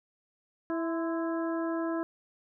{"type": "harmonic tone with a mistuned harmonic", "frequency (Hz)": 329.6, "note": "E4", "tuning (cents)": 0, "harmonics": [1, 2, 3, 4, 5], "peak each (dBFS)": [-30, -36, -40, -42, -44], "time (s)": [0.7, 2.03], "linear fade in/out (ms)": 0, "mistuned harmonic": 3, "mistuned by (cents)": 57, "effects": []}